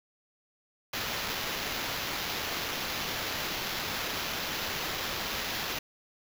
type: noise with sample-and-hold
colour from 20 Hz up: violet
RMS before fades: -34 dBFS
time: 0.93-5.79 s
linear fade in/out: 5 ms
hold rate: 8820 Hz
effects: none